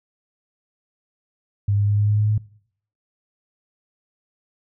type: tone with pitch steps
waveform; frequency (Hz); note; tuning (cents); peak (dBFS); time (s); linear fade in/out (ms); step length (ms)
sine; 101.3 / 102.18 / 103.07 / 103.97 / 104.87 / 105.78 / 106.71; G#2 / G#2 / G#2 / G#2 / G#2 / G#2 / G#2; -43 / -28 / -13 / +2 / +17 / +32 / +47; -16; 1.68-2.38; 5; 100
effects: noise-tail reverb RT60 0.6 s tail -21 dB re dry